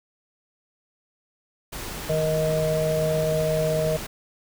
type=noise; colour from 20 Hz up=pink; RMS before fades=-34 dBFS; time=1.72-4.07 s; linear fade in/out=10 ms
type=harmonic tone; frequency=156.8 Hz; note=D#3; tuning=14 cents sharp; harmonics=1 / 3 / 4; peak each=-26 / -27 / -23 dBFS; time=2.09-3.97 s; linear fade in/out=10 ms
effects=none